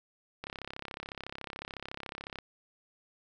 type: click train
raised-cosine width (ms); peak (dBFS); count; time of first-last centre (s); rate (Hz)
0.3; -23; 67; 0.44-2.387; 33.9
effects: none